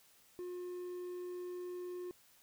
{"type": "tone", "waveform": "triangle", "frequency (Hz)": 358.1, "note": "F4", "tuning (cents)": 43, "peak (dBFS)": -39, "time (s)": [0.39, 2.11], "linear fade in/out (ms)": 0, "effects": ["white hiss -66 dBFS RMS until 2.42 s"]}